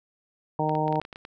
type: harmonic tone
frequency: 154.3 Hz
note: D#3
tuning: 14 cents flat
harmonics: 1 / 2 / 3 / 4 / 5 / 6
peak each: -29 / -31 / -31 / -31 / -29 / -29 dBFS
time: 0.59-1 s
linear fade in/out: 2 ms
type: clicks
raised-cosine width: 0.3 ms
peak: -24 dBFS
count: 10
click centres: 0.694 / 0.752 / 0.88 / 0.926 / 0.957 / 1.016 / 1.051 / 1.128 / 1.159 / 1.251 s
effects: none